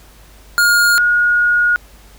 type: tone pair in turn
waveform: square / sine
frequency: 1423 / 1441.2 Hz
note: F6 / F#6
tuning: +32 / -46 cents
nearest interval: unison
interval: 22 cents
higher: second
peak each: -10 dBFS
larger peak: neither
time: 0.58-0.98 / 0.98-1.76 s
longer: second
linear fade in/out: 0 ms
effects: added 50 Hz sine -42 dBFS peak until 2.18 s + pink hiss -46 dBFS RMS until 2.18 s